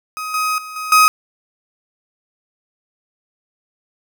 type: tone with level steps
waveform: 35% pulse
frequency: 1260 Hz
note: D#6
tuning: 21 cents sharp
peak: -22 / -15 / -28 / -22 / -6 dBFS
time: 0.17-1.08 s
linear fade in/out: 0 ms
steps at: 0.34 / 0.58 / 0.76 / 0.92 s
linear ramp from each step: 2 ms
effects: none